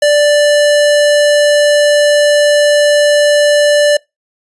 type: tone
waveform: square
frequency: 587.3 Hz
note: D5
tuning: in tune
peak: -7 dBFS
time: 0.02-3.97 s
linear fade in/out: 5 ms
effects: noise-tail reverb RT60 0.2 s tail -25 dB re dry + resampled to 24000 Hz